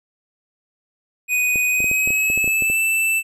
square tone with pitch glide, 2489 to 2652 Hz, D#7 to E7, 0 to +10 cents, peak -17 dBFS, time 1.28-3.23 s, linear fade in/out 50 ms, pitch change +110 cents, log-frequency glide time 1.66-2.79 s
clicks, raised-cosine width 2 ms, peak -17 dBFS, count 12, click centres 1.558 / 1.804 / 1.843 / 1.914 / 2.075 / 2.105 / 2.301 / 2.376 / 2.443 / 2.477 / 2.623 / 2.7 s
effects none

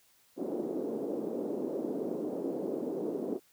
white band-pass noise, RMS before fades -35 dBFS, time 0.36-3.4 s, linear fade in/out 50 ms, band 250 to 440 Hz, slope 24 dB/octave, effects white hiss -66 dBFS RMS until 3.52 s

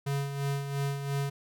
square tone with tremolo, 140 Hz, C#3, 18 cents sharp, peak -28 dBFS, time 0.06-1.3 s, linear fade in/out 10 ms, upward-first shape sine, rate 2.9 Hz, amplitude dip 55%, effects none

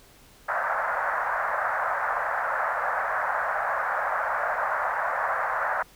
white band-pass noise, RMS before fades -27 dBFS, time 0.48-5.83 s, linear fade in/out 10 ms, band 570 to 1700 Hz, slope 48 dB/octave, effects pink hiss -54 dBFS RMS until 5.95 s

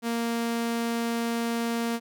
sawtooth tone, 232.6 Hz, A#3, 4 cents flat, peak -22 dBFS, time 0.02-2 s, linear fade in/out 50 ms, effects none

